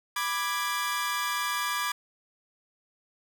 sawtooth chord, G# diminished, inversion first, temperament equal with one note detuned, 987.8 / 1180.8 / 1661.2 Hz, B5 / D6 / G#6, 0 / +9 / 0 cents, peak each -30 / -27 / -29 dBFS, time 0.16-1.92 s, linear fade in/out 5 ms, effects none

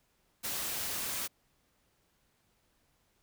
white noise, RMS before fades -36 dBFS, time 0.43-1.28 s, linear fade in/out 20 ms, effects pink hiss -73 dBFS RMS until 3.22 s

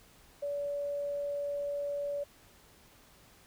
sine tone, 573 Hz, D5, 43 cents flat, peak -32 dBFS, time 0.42-2.24 s, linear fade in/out 10 ms, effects pink hiss -60 dBFS RMS until 3.46 s

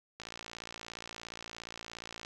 click train, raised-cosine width 0.2 ms, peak -25 dBFS, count 118, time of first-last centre 0.2-2.249 s, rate 57.1 Hz, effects none

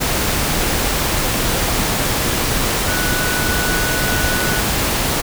sine tone in noise, 1480 Hz, F#6, in tune, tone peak -22 dBFS, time 2.87-4.61 s, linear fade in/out 20 ms, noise pink, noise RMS -18 dBFS, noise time 0-5.22 s, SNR -7 dB, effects none

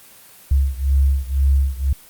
sine beating tone pair, 67.7 / 69.7 Hz, C#2 / C#2, -40 / +10 cents, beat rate 2 Hz, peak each -16 / -18 dBFS, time 0.51-1.93 s, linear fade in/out 5 ms, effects white hiss -45 dBFS RMS until 2.09 s + Opus 24 kbps

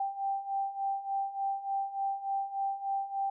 sine beating tone pair, 784 / 787.4 Hz, G5 / G5, 0 / +8 cents, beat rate 3.4 Hz, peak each -36 / -32 dBFS, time 0-3.3 s, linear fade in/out 5 ms, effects none

